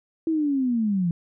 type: linear sweep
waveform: sine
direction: down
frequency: 329.6 to 164.81 Hz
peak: -20 dBFS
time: 0.27-1.11 s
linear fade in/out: 2 ms
effects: none